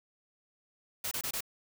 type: noise bursts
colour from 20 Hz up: white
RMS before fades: -35 dBFS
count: 4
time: 1.04-1.407 s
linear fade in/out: 5 ms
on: 73 ms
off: 25 ms
effects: none